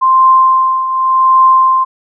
sine tone with tremolo, 1046.5 Hz, C6, in tune, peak -3 dBFS, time 0.01-1.85 s, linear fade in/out 20 ms, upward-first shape triangle, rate 0.87 Hz, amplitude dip 70%, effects none

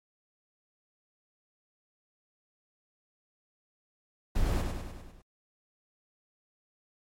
brown noise with echo, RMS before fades -27 dBFS, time 4.35-4.62 s, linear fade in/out 10 ms, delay 100 ms, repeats 6, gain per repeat -4 dB, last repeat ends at 5.22 s, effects MP3 64 kbps

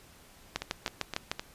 two click trains, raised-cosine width 0.2 ms, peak -12 / -17 dBFS, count 6 / 4, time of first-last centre 0.56-1.315 / 0.62-1.395 s, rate 6.62 / 3.87 Hz, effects pink hiss -56 dBFS RMS until 1.54 s + resampled to 32000 Hz

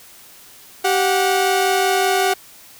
sawtooth tone pair together, 387.7 / 730.2 Hz, G4 / F#5, -19 / -23 cents, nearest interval major seventh, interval 1096 cents, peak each -14 dBFS, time 0.84-2.34 s, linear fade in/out 10 ms, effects white hiss -44 dBFS RMS until 2.79 s

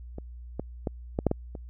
clicks, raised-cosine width 2 ms, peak -24 / -17 / -15 / -13 / -8 / -12 / -25 dBFS, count 7, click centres 0.184 / 0.596 / 0.872 / 1.189 / 1.267 / 1.314 / 1.552 s, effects added 60 Hz sine -40 dBFS peak until 1.69 s

